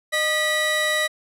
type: tone pair together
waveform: 30% pulse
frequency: 612.6 / 1945 Hz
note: D#5 / B6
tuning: -27 / -27 cents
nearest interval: octave + minor sixth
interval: 2000 cents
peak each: -22 / -18 dBFS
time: 0.12-1.08 s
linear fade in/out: 20 ms
effects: low-pass 12000 Hz 12 dB/octave